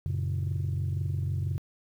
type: chord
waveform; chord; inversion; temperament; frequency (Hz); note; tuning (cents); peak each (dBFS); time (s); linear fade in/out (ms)
sine; F# major; none; equal; 92.5 / 116.54 / 138.59; F#2 / A#2 / C#3; 0 / 0 / 0; -28 / -34 / -30; 0.06-1.58; 0
effects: tanh soft clip ceiling -23 dBFS + 10-bit